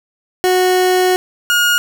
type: tone pair in turn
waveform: 30% pulse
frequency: 367.2 / 1431.9 Hz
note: F#4 / F6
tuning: -13 / +43 cents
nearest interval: 2 octaves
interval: 2356 cents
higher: second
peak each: -8 dBFS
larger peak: neither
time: 0.44-1.16 / 1.5-1.78 s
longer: first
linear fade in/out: 0 ms
effects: none